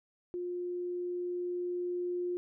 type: tone with level ramp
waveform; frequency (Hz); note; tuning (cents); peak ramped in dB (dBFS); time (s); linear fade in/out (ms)
sine; 355; F4; +28; -34 to -31; 0.34-2.37; 0
effects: none